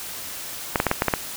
clicks, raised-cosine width 0.5 ms, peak -3 dBFS, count 7, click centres 0.758 / 0.801 / 0.867 / 0.914 / 1.021 / 1.083 / 1.138 s, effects white hiss -34 dBFS RMS until 1.36 s

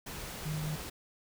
sine tone in noise, 153.8 Hz, D#3, 20 cents flat, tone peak -33 dBFS, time 0.45-0.76 s, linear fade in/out 10 ms, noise pink, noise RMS -42 dBFS, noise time 0.06-0.9 s, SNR +6 dB, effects none

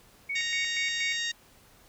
sine tone with tremolo, 2230 Hz, C#7, 10 cents sharp, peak -29 dBFS, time 0.29-1.17 s, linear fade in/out 10 ms, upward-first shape square, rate 4.2 Hz, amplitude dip 80%
harmonic tone, 932.3 Hz, A#5, in tune, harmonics 2 / 3 / 4 / 5 / 6 / 7 / 8, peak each -33 / -37 / -33 / -41 / -40 / -42 / -43 dBFS, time 0.35-1.32 s, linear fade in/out 10 ms
effects pink hiss -58 dBFS RMS until 1.88 s

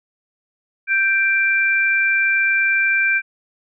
sine tone pair together, 1568 / 2359 Hz, G6 / D7, 0 / +7 cents, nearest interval perfect fifth, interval 707 cents, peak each -17 dBFS, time 0.87-3.22 s, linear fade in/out 50 ms, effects none

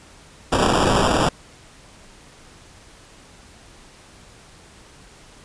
blue noise with sample-and-hold, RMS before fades -18 dBFS, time 0.52-1.29 s, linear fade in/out 5 ms, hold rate 2100 Hz, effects pink hiss -47 dBFS RMS until 5.44 s + resampled to 22050 Hz

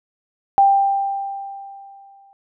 sine tone with exponential decay, 790 Hz, G5, 13 cents sharp, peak -8 dBFS, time 0.58-2.33 s, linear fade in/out 0 ms, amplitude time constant 380 ms, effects none

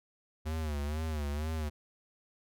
square tone with vibrato, 75.8 Hz, D#2, 45 cents flat, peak -33 dBFS, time 0.45-1.7 s, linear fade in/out 20 ms, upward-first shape sine, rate 2.1 Hz, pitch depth 97 cents each way, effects none

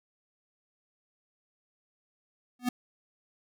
square tone with exponential growth, 246.9 Hz, B3, in tune, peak -23 dBFS, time 2.59-2.69 s, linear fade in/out 5 ms, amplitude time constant 20 ms, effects none

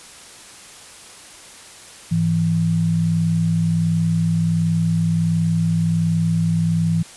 sine tone pair together, 104.5 / 165.88 Hz, G#2 / E3, +11 / +11 cents, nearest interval minor sixth, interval 800 cents, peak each -23 / -16 dBFS, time 2.11-7.03 s, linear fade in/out 10 ms, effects white hiss -41 dBFS RMS until 7.16 s + resampled to 24000 Hz

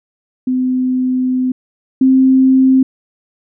sine tone pair in turn, 255.4 / 262.4 Hz, C4 / C4, -42 / +5 cents, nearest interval unison, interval 47 cents, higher second, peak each -12 / -6 dBFS, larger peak second, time 0.47-1.52 / 2.01-2.83 s, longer first, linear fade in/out 5 ms, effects none

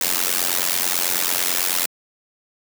white noise with amplitude modulation, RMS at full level -17 dBFS, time 0.01-1.86 s, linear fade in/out 2 ms, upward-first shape sine, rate 89.1 Hz, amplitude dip 95%, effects high-pass 200 Hz 12 dB/octave

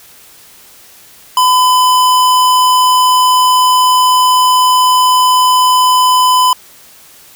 square tone, 1008 Hz, B5, 35 cents sharp, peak -7 dBFS, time 1.37-6.53 s, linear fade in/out 2 ms, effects white hiss -40 dBFS RMS until 7.35 s

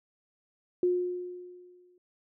sine tone with exponential decay, 358.5 Hz, F4, 45 cents sharp, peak -21 dBFS, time 0.83-1.98 s, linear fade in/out 2 ms, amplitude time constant 250 ms, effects none

